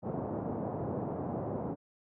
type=band-pass noise; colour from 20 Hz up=pink; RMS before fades=-36 dBFS; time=0.02-1.76 s; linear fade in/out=50 ms; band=110 to 820 Hz; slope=24 dB/octave; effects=none